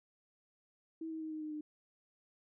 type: tone with pitch steps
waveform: sine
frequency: 323.4 / 319.1 / 314.9 / 310.8 / 306.7 / 302.6 Hz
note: E4 / D#4 / D#4 / D#4 / D#4 / D#4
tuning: -33 / +44 / +21 / -2 / -25 / -48 cents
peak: -39 dBFS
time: 1.01-1.61 s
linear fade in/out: 5 ms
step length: 100 ms
effects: none